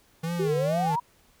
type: tone with vibrato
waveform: square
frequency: 159.5 Hz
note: D#3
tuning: 43 cents sharp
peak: -28 dBFS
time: 0.23-0.96 s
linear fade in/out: 10 ms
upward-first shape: sine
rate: 2.2 Hz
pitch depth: 140 cents each way
type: exponential sweep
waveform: sine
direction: up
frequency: 370 to 987.8 Hz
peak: -24 dBFS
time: 0.39-1 s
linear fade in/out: 10 ms
effects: pink hiss -61 dBFS RMS until 1.4 s